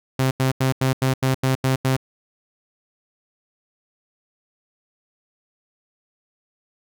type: tone bursts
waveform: sawtooth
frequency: 131.5 Hz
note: C3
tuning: 9 cents sharp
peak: -13 dBFS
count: 9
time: 0.19-1.966 s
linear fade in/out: 5 ms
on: 120 ms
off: 87 ms
effects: none